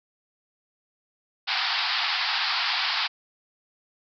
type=band-pass noise; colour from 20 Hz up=white; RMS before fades=-26 dBFS; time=1.47-3.08 s; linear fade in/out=20 ms; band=720 to 5000 Hz; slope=96 dB/octave; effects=none